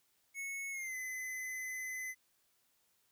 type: tone with pitch glide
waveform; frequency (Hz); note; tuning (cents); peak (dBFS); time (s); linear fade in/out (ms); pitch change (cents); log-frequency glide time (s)
square; 2200 to 2029; C#7 to B6; -14 to +46; -40; 0.34-2.15; 50; -140; 0.71-0.95
effects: white hiss -75 dBFS RMS until 3.11 s